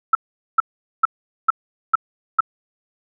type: tone bursts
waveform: sine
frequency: 1318.5 Hz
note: E6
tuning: in tune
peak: -9 dBFS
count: 6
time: 0.13-2.406 s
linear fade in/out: 5 ms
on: 21 ms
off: 430 ms
effects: none

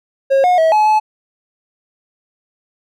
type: tone with pitch steps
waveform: triangle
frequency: 542 / 722 / 645 / 853 / 860 Hz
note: C#5 / F#5 / E5 / G#5 / A5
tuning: -39 / -43 / -38 / +46 / -40 cents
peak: -7 dBFS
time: 0.3-1 s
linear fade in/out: 20 ms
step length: 140 ms
effects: none

